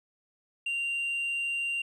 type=tone with tanh clipping; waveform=sine; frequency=2773 Hz; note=F7; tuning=13 cents flat; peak=-29 dBFS; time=0.66-1.82 s; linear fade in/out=5 ms; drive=2 dB; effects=none